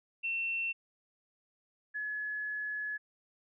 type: tone pair in turn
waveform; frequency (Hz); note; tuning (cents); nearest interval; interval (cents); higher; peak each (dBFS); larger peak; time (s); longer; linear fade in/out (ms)
sine; 2700 / 1700.9; E7 / G#6; +41 / +41; minor sixth; 800; first; -31 / -34; first; 0.23-0.73 / 1.94-2.98; second; 20
effects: none